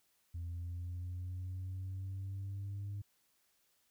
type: linear sweep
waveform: sine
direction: up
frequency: 84.8 to 101.5 Hz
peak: -37 dBFS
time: 0.34-3.02 s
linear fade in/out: 10 ms
effects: tanh soft clip ceiling -37 dBFS + white hiss -75 dBFS RMS until 3.9 s